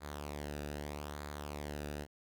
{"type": "tone with flanger", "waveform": "sawtooth", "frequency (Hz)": 73.42, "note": "D2", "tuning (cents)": 0, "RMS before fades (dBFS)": -43, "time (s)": [0, 2.07], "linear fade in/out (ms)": 50, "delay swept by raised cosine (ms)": [0.35, 0.94], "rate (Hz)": 0.8, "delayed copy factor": -0.6, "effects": []}